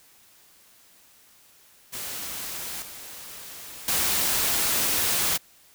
white noise with level steps, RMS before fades -34 / -41 / -24 dBFS, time 1.92-5.38 s, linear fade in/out 20 ms, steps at 2.82 / 3.88 s, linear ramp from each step 2 ms, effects white hiss -56 dBFS RMS until 5.74 s

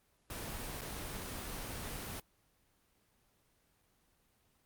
pink noise with dropouts, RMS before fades -42 dBFS, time 0.3-2.2 s, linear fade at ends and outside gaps 2 ms, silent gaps 0.811-0.816 s, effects pink hiss -73 dBFS RMS until 4.65 s + Opus 24 kbps

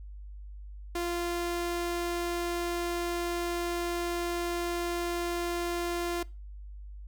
sawtooth tone, 346.6 Hz, F4, 13 cents flat, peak -26 dBFS, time 0.95-6.23 s, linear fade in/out 5 ms, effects noise-tail reverb RT60 0.3 s tail -23 dB re dry + added 50 Hz sine -41 dBFS peak until 7.07 s

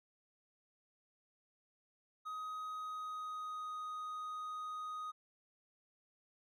triangle tone with pitch glide, 1258 to 1247.1 Hz, D#6 to D#6, +19 to +4 cents, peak -39 dBFS, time 2.25-5.12 s, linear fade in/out 20 ms, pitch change -15 cents, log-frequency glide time 2.67-3.74 s, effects none

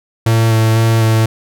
45% pulse tone with vibrato, 112.4 Hz, A2, 37 cents sharp, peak -9 dBFS, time 0.26-1.26 s, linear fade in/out 5 ms, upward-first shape square, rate 2 Hz, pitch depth 14 cents each way, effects none

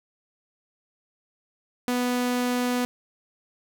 sawtooth tone, 246.9 Hz, B3, in tune, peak -19 dBFS, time 1.88-2.85 s, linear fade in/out 0 ms, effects none

